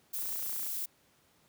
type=noise; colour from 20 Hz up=violet; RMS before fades=-36 dBFS; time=0.13-0.86 s; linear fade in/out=10 ms
type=click train; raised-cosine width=0.5 ms; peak=-35 dBFS; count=15; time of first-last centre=0.19-0.665 s; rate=29.5 Hz
effects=pink hiss -67 dBFS RMS until 1.48 s + high-pass 100 Hz 12 dB/octave